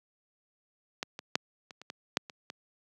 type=clicks; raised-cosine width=0.2 ms; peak=-15 / -22 / -8 / -29 / -29 / -21 / -7 / -26 / -22 dBFS; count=9; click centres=1.029 / 1.191 / 1.355 / 1.708 / 1.816 / 1.901 / 2.171 / 2.298 / 2.501 s; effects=high-pass 150 Hz 12 dB/octave